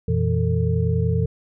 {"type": "tone cluster", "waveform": "sine", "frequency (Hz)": [87.9, 118.4, 163.9, 447.8], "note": ["F2", "A#2", "E3", "A4"], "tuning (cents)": [12, 27, -10, 30], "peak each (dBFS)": [-22, -22, -23, -27], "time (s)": [0.08, 1.26], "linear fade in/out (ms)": 5, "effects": []}